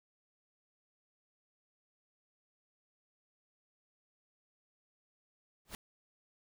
pink noise with exponential growth, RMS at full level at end -38 dBFS, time 5.65-5.75 s, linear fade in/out 1 ms, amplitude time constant 20 ms, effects none

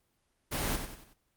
pink noise with echo, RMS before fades -32 dBFS, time 0.51-0.77 s, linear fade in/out 20 ms, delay 93 ms, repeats 4, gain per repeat -7 dB, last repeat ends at 1.142 s, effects pink hiss -75 dBFS RMS until 1.36 s + Opus 24 kbps

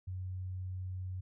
sine tone, 92.5 Hz, F#2, in tune, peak -37 dBFS, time 0.07-1.21 s, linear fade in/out 10 ms, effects none

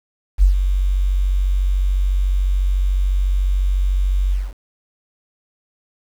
sine tone with ADSR envelope, 46.97 Hz, F#1, 27 cents sharp, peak -6 dBFS, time 0.38-4.54 s, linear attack 47 ms, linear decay 110 ms, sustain -8 dB, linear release 220 ms, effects 7-bit

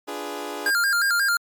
20% pulse chord, D diminished seventh, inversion none, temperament equal, 293.7 / 349.2 / 415.3 / 493.9 Hz, D4 / F4 / Ab4 / Cb5, 0 / 0 / 0 / 0 cents, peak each -30 / -32 / -28 / -33 dBFS, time 0.07-0.71 s, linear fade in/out 20 ms
square tone with vibrato, 1501 Hz, F#6, 24 cents sharp, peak -19 dBFS, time 0.66-1.37 s, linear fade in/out 2 ms, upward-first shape square, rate 5.6 Hz, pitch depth 120 cents each way
effects MP3 96 kbps

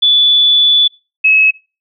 sine tone pair in turn, 3461 / 2574 Hz, A7 / E7, -29 / -42 cents, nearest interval perfect fourth, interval 513 cents, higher first, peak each -6 dBFS, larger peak neither, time 0.02-0.88 / 1.24-1.51 s, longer first, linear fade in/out 10 ms, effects noise-tail reverb RT60 0.3 s tail -23 dB re dry

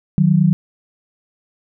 sine tone pair together, 155.57 / 185 Hz, D#3 / F#3, 0 / 0 cents, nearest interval minor third, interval 300 cents, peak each -13 dBFS, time 0.18-0.53 s, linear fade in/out 0 ms, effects none

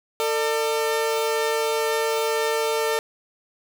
sawtooth tone pair together, 449.5 / 600 Hz, A4 / D5, +37 / +37 cents, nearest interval perfect fourth, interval 500 cents, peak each -18 / -24 dBFS, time 0.2-2.99 s, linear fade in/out 0 ms, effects 8-bit

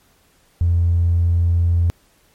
triangle tone with tanh clipping, 85.5 Hz, F2, 36 cents flat, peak -12 dBFS, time 0.61-1.9 s, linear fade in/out 0 ms, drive 1 dB, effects pink hiss -57 dBFS RMS until 2.34 s + MP3 64 kbps

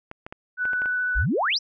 clicks, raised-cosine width 0.5 ms, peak -21 dBFS, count 7, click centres 0.114 / 0.265 / 0.325 / 0.654 / 0.733 / 0.819 / 0.858 s
sine tone with vibrato, 1489 Hz, F#6, 11 cents sharp, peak -22 dBFS, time 0.57-1.26 s, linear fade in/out 50 ms, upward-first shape sine, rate 14 Hz, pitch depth 9 cents each way
sine exponential sweep, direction up, 40.2 to 5920 Hz, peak -20 dBFS, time 1.15-1.59 s, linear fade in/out 20 ms
effects none

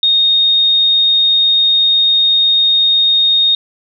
sine tone, 3706 Hz, A#7, 11 cents flat, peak -8 dBFS, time 0.03-3.55 s, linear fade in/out 2 ms, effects none

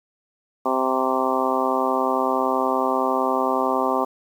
harmonic tone with a mistuned harmonic, 130.81 Hz, C3, in tune, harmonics 2 / 3 / 4 / 5 / 6 / 7 / 8 / 9, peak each -27 / -27 / -27 / -27 / -27 / -27 / -27 / -27 dBFS, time 0.65-4.05 s, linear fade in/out 10 ms, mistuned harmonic 9, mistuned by -22 cents, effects 8-bit

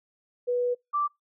sine tone pair in turn, 490 / 1170.8 Hz, B4 / D6, -14 / -6 cents, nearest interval octave + minor third, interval 1508 cents, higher second, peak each -23 dBFS, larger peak neither, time 0.47-0.75 / 0.93-1.08 s, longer first, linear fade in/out 20 ms, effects noise-tail reverb RT60 0.2 s tail -26 dB re dry

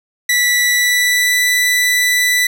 sawtooth tone with pitch glide, 1963 to 1978.9 Hz, B6 to B6, -11 to +3 cents, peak -8 dBFS, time 0.29-2.47 s, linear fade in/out 5 ms, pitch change +14 cents, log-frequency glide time 0.72-1.39 s, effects none

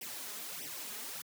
white noise with flanger, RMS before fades -43 dBFS, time 0.01-1.22 s, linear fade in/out 5 ms, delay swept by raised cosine 0.35 to 4.85 ms, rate 1.6 Hz, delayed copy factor +0.9, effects high-pass 150 Hz 12 dB/octave

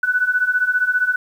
sine beating tone pair, 1480 / 1495 Hz, F#6 / F#6, 0 / +17 cents, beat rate 15 Hz, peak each -20 / -17 dBFS, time 0.03-1.16 s, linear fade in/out 5 ms, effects 8-bit

